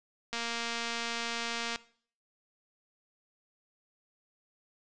click train, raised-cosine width 0.2 ms, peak -18 dBFS, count 334, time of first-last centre 0.33-1.759 s, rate 233 Hz, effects noise-tail reverb RT60 0.5 s tail -18 dB re dry + resampled to 22050 Hz

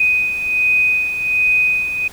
sine beating tone pair, 2498 / 2499.3 Hz, D#7 / D#7, +6 / +7 cents, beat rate 1.3 Hz, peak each -14 / -21 dBFS, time 0-2.08 s, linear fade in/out 5 ms, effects pink hiss -39 dBFS RMS until 2.12 s

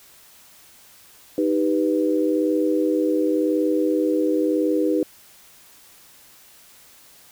sine chord, Eb augmented, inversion none, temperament equal, 311.1 / 392 / 493.9 Hz, Eb4 / G4 / B4, 0 / 0 / 0 cents, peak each -20 / -24 / -23 dBFS, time 1.38-5.03 s, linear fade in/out 2 ms, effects white hiss -50 dBFS RMS until 7.31 s

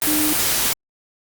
sine tone in noise, 304.2 Hz, D#4, 39 cents flat, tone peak -20 dBFS, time 0.07-0.33 s, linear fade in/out 0 ms, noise white, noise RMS -19 dBFS, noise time 0.02-0.73 s, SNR -4 dB, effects Opus 32 kbps

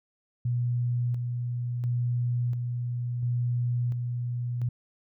sine tone with tremolo, 121.5 Hz, B2, 28 cents flat, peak -24 dBFS, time 0.45-4.69 s, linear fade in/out 5 ms, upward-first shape square, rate 0.72 Hz, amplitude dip 35%, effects none

